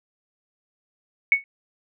sine tone with exponential decay, 2217 Hz, C#7, in tune, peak -9 dBFS, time 1.32-1.44 s, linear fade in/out 1 ms, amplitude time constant 25 ms, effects none

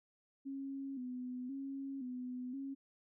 sine tone with vibrato, 261.6 Hz, C4, in tune, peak -40 dBFS, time 0.45-2.75 s, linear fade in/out 20 ms, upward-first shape square, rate 0.96 Hz, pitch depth 74 cents each way, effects none

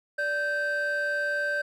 triangle tone pair together, 583 / 1559 Hz, D5 / G6, -13 / -10 cents, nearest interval octave + perfect fourth, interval 1703 cents, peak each -28 / -24 dBFS, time 0.18-1.62 s, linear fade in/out 10 ms, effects tanh soft clip ceiling -19 dBFS

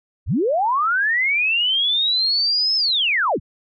sine linear two-way sweep, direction up then down, 41.31 to 5274 to 41.31 Hz, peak -16 dBFS, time 0.26-3.4 s, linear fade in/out 50 ms, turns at 2.76 s, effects none

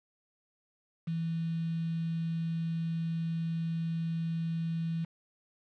sine tone with quantisation, 164.81 Hz, E3, in tune, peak -30 dBFS, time 1.07-5.05 s, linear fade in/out 10 ms, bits 8, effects low-pass 3000 Hz 12 dB/octave

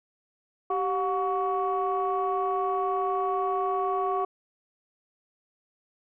sine tone cluster, 387.1 / 726 / 1124 Hz, G4 / F#5 / C#6, -22 / -33 / +24 cents, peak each -28 dBFS, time 0.7-4.25 s, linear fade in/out 5 ms, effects tanh soft clip ceiling -17 dBFS

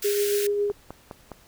white high-pass noise, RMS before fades -31 dBFS, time 0.02-0.47 s, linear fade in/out 5 ms, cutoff 1400 Hz, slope 96 dB/octave
sine tone with tremolo, 409.2 Hz, G#4, 26 cents flat, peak -20 dBFS, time 0.04-0.72 s, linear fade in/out 10 ms, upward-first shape sine, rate 7.3 Hz, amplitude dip 30%
click train, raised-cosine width 1 ms, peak -22 dBFS, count 4, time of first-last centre 0.7-1.317 s, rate 4.86 Hz
effects pink hiss -55 dBFS RMS until 1.47 s

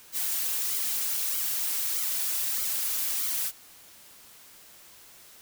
blue noise with flanger, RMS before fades -29 dBFS, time 0.12-3.52 s, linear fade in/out 50 ms, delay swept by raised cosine 1.1 to 5.2 ms, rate 1.6 Hz, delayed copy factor -0.75, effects white hiss -52 dBFS RMS until 5.41 s

